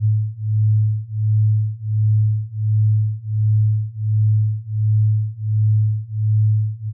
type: beating tone pair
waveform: sine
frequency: 106.7 / 108.1 Hz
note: G#2 / A2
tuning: +47 / -30 cents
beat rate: 1.4 Hz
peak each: -18 / -17 dBFS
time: 0-6.93 s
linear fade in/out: 50 ms
effects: none